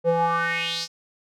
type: tone with band-pass filter sweep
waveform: square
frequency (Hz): 167.7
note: E3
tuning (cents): +30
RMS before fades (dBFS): -23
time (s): 0.04-0.88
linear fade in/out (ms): 50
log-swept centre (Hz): 480 to 5600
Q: 4.3
effects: none